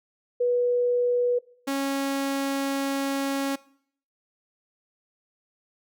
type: tone pair in turn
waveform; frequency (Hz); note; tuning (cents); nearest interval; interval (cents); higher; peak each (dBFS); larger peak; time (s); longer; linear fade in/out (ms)
sine / sawtooth; 488.4 / 275; B4 / C#4; -19 / -14; minor seventh; 995; first; -20 / -21; first; 0.4-1.39 / 1.67-3.56; second; 10
effects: noise-tail reverb RT60 0.6 s tail -21 dB re dry